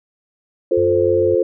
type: chord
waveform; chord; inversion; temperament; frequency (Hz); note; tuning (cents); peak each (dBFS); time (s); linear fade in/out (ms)
sine; F major; none; equal with one note detuned; 353.7 / 440 / 523.3; F4 / A4 / C5; +22 / 0 / 0; -17; 0.71-1.43; 5
type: tone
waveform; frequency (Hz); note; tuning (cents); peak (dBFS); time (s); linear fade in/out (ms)
triangle; 95.4; G2; -47; -24; 0.77-1.35; 5
effects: none